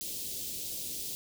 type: band-stop noise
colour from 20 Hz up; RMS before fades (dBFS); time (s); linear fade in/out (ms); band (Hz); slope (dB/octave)
white; -38; 0.01-1.15; 0; 500 to 3200; 24
effects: none